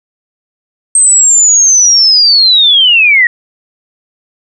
sine linear sweep, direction down, 8372 to 1864.7 Hz, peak -3 dBFS, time 0.95-3.27 s, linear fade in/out 2 ms, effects none

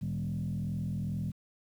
sine tone with frequency modulation, 152.4 Hz, D#3, 36 cents flat, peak -30 dBFS, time 0.01-1.32 s, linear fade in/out 20 ms, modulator 42.4 Hz, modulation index 1.4, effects tanh soft clip ceiling -27 dBFS + 10-bit

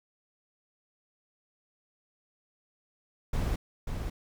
brown noise with echo, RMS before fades -29 dBFS, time 3.33-3.56 s, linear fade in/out 5 ms, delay 540 ms, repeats 1, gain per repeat -5 dB, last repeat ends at 4.1 s, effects none

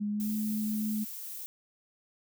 sine tone with pitch glide, 207.3 to 214.1 Hz, G#3 to A3, -3 to -47 cents, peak -29 dBFS, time 0-1.05 s, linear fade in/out 20 ms, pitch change +56 cents, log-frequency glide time 0.1-0.32 s
violet noise, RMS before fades -41 dBFS, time 0.2-1.46 s, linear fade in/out 0 ms
effects none

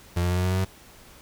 35% pulse tone with pitch steps, 87.31 / 88.48 / 89.66 / 90.86 / 92.08 / 93.31 / 94.55 Hz, F2 / F2 / F2 / F#2 / F#2 / F#2 / F#2, 0 / +23 / +46 / -31 / -8 / +15 / +38 cents, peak -20 dBFS, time 0.16-0.65 s, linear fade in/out 10 ms, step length 70 ms, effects pink hiss -50 dBFS RMS until 1.21 s

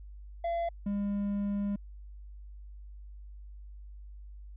triangle tone pair in turn, 680 / 202.2 Hz, F5 / G#3, -46 / -46 cents, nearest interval octave + major sixth, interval 2100 cents, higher first, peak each -27 dBFS, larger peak neither, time 0.44-0.69 / 0.86-1.76 s, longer second, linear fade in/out 5 ms, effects added 50 Hz sine -44 dBFS peak until 4.56 s + resampled to 8000 Hz

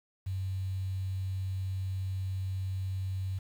sine tone with quantisation, 94.8 Hz, F#2, 43 cents sharp, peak -31 dBFS, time 0.26-3.39 s, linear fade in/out 10 ms, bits 9, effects none

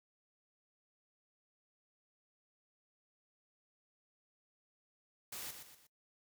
white noise with echo, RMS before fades -45 dBFS, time 5.32-5.51 s, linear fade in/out 5 ms, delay 120 ms, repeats 3, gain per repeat -7 dB, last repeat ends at 5.87 s, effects noise-tail reverb RT60 0.1 s tail -19 dB re dry

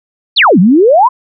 sine exponential two-way sweep, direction down then up, 4699 to 167 to 1069 Hz, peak -3 dBFS, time 0.36-1.09 s, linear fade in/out 20 ms, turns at 0.59 s, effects none

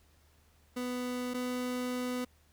30% pulse tone pair in turn, 248.4 / 249.4 Hz, B3 / B3, +10 / +17 cents, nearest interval unison, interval 7 cents, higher second, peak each -31 / -30 dBFS, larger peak second, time 0.76-1.34 / 1.34-2.25 s, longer second, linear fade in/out 10 ms, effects added 76 Hz sine -64 dBFS peak until 2.52 s + pink hiss -68 dBFS RMS until 2.52 s

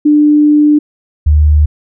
sine tone pair in turn, 297.8 / 75.29 Hz, D4 / D2, +24 / +44 cents, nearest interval 2 octaves, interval 2380 cents, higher first, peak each -4 / -4 dBFS, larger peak neither, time 0.05-0.79 / 1.26-1.66 s, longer first, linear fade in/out 10 ms, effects none

